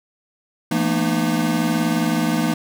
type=tone cluster; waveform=square; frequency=168.3 / 220.9 / 239.9 / 305.8 Hz; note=E3 / A3 / A#3 / D#4; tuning=+36 / +7 / +50 / -30 cents; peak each=-24 dBFS; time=0.71-2.54 s; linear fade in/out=5 ms; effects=none